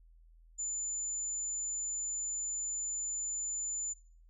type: tone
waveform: sine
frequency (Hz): 7040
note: A8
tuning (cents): 0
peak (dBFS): -34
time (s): 0.58-3.94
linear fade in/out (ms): 20
effects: noise-tail reverb RT60 0.5 s tail -21 dB re dry + added 41 Hz sine -57 dBFS peak until 4.29 s